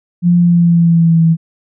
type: tone with pitch glide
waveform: sine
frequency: 174.61 to 163.86 Hz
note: F3 to E3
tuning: 0 to -10 cents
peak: -6 dBFS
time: 0.22-1.37 s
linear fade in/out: 50 ms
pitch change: -110 cents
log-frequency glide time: 0.37-1.23 s
effects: none